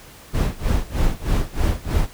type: noise with tremolo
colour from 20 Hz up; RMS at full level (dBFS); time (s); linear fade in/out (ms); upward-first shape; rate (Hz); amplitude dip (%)
brown; -17; 0.33-2.07; 20; sine; 3.2; 95
effects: pink hiss -44 dBFS RMS until 2.13 s